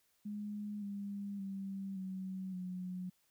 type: tone with pitch steps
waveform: sine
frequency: 207.7 / 201.1 / 194.69 / 188.49 / 182.49 Hz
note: G#3 / G3 / G3 / F#3 / F#3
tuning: 0 / +44 / -12 / +32 / -24 cents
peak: -39 dBFS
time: 0.25-3.1 s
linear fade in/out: 10 ms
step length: 570 ms
effects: white hiss -75 dBFS RMS until 3.3 s